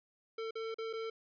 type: tone with dropouts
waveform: square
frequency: 448.5 Hz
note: A4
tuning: 33 cents sharp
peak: -38 dBFS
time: 0.38-1.1 s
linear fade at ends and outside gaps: 5 ms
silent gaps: 0.509-0.554 / 0.744-0.784 / 0.93-0.934 s
effects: resampled to 11025 Hz